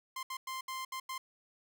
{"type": "tone bursts at uneven times", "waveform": "sawtooth", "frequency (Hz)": 1046.5, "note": "C6", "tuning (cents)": 0, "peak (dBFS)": -34, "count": 6, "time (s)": [[0.16, 0.23], [0.3, 0.37], [0.47, 0.61], [0.68, 0.85], [0.92, 1], [1.09, 1.18]], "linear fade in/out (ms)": 5, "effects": []}